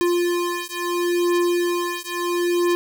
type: beating tone pair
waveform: square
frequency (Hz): 349.2 / 349.94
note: F4 / F4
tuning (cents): 0 / +4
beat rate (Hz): 0.74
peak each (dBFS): -23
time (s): 0.01-2.75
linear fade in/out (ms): 0
effects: none